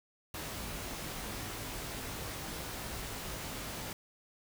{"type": "noise with comb filter", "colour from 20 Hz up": "pink", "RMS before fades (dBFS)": -41, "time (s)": [0.34, 3.93], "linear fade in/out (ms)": 2, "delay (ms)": 19, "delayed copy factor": 0.5, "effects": []}